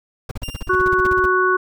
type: noise bursts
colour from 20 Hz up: brown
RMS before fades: -25 dBFS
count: 16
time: 0.29-1.259 s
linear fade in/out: 5 ms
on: 24 ms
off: 39 ms
type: tone with exponential decay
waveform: sawtooth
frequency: 2794 Hz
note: F7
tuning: in tune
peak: -25 dBFS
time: 0.43-1.03 s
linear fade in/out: 2 ms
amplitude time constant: 130 ms
type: harmonic tone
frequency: 370 Hz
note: F#4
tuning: in tune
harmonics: 1 / 3 / 4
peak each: -18 / -18 / -18 dBFS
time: 0.69-1.57 s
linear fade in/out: 10 ms
effects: none